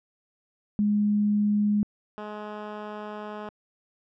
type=tone pair in turn; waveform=sine / 10% pulse; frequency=207.7 / 210.6 Hz; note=G#3 / G#3; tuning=0 / +24 cents; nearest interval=unison; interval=24 cents; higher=second; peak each=-20 / -26 dBFS; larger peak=first; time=0.79-1.83 / 2.18-3.49 s; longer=second; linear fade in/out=0 ms; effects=low-pass 2000 Hz 12 dB/octave